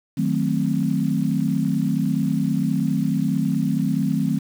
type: chord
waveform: sine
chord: D# diminished seventh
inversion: none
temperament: equal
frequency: 155.56 / 185 / 220 / 261.6 Hz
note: D#3 / F#3 / A3 / C4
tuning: 0 / 0 / 0 / 0 cents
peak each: -24 dBFS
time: 0.17-4.39 s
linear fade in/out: 10 ms
effects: 7-bit